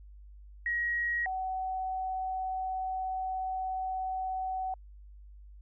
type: tone pair in turn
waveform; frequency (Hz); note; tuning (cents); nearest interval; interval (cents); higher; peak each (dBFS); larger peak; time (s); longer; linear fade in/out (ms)
sine; 1897 / 752.8; A#6 / F#5; +30 / +30; octave + major third; 1600; first; -28 / -31; first; 0.66-1.26 / 1.26-4.74; second; 2
effects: added 50 Hz sine -48 dBFS peak until 5.61 s